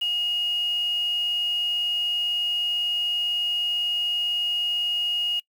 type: tone with quantisation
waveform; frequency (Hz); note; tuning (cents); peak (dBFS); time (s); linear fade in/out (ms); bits
sine; 2869; F7; +46; -22; 0.01-5.4; 10; 7
effects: noise-tail reverb RT60 0.1 s tail -23 dB re dry